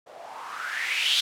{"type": "noise with low-pass filter sweep", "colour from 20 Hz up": "violet", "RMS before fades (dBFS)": -29, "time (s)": [0.06, 1.21], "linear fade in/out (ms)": 10, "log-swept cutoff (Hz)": [540, 3700], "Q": 5.6, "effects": []}